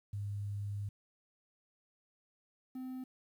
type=tone pair in turn; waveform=sine / triangle; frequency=101.7 / 257.3 Hz; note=G#2 / C4; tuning=-36 / -29 cents; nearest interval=octave + major third; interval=1607 cents; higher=second; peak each=-36 / -38 dBFS; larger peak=first; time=0.13-0.89 / 2.75-3.04 s; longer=first; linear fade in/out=5 ms; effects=11-bit